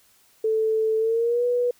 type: tone with pitch glide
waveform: sine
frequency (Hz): 440 to 488.2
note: A4 to B4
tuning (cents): 0 to -20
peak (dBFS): -19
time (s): 0.44-1.71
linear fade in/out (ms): 5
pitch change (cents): +180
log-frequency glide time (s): 0.98-1.45
effects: white hiss -59 dBFS RMS until 1.79 s